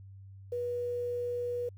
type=tone with quantisation; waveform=sine; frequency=485.7 Hz; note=B4; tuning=29 cents flat; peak=-31 dBFS; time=0.52-1.69 s; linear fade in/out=5 ms; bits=10; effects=added 97 Hz sine -47 dBFS peak until 1.77 s